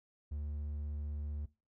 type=tone; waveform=triangle; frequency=73.7 Hz; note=D2; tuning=7 cents sharp; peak=-35 dBFS; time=0.31-1.46 s; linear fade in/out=10 ms; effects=noise-tail reverb RT60 0.3 s tail -20 dB re dry